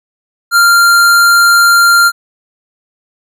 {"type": "tone", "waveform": "square", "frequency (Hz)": 1391, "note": "F6", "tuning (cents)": -7, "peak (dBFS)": -5, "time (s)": [0.51, 2.12], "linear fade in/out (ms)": 50, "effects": []}